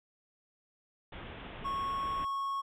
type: low-pass noise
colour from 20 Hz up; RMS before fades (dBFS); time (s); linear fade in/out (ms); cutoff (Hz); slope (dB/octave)
pink; -45; 1.12-2.25; 5; 3500; 96
type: tone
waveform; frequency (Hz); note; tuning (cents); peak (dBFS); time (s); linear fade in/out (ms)
triangle; 1100; C#6; -14; -30; 1.64-2.62; 20
effects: none